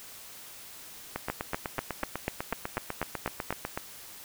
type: two click trains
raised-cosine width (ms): 0.5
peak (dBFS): -16 / -14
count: 22 / 10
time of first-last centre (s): 1.16-3.775 / 1.3-3.506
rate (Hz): 8.03 / 4.08
effects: white hiss -47 dBFS RMS until 4.24 s